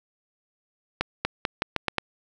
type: accelerating click train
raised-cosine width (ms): 0.3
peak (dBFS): -7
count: 7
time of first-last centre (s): 1.01-1.983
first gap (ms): 240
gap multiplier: 0.84
effects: none